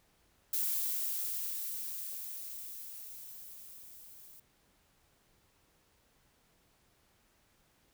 violet noise with level ramp, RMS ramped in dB -32 to -55 dBFS, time 0.53-4.4 s, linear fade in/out 5 ms, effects pink hiss -70 dBFS RMS until 7.93 s

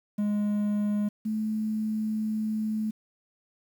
triangle / sine tone pair in turn, 207.7 / 216.8 Hz, G#3 / A3, 0 / -25 cents, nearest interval minor second, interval 75 cents, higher second, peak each -22 / -26 dBFS, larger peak first, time 0.18-1.09 / 1.25-2.91 s, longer second, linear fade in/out 10 ms, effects 9-bit

